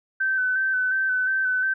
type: tone with vibrato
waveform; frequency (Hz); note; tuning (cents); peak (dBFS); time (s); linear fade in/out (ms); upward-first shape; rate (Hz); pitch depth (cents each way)
sine; 1530; G6; -42; -20; 0.2-1.74; 10; square; 2.8; 23
effects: none